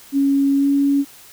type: tone with pitch glide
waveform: sine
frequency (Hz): 277.2 to 280.4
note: C#4 to C#4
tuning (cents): 0 to +20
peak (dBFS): -13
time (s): 0.12-1.05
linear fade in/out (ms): 50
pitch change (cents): +20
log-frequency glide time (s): 0.57-0.67
effects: white hiss -44 dBFS RMS until 1.32 s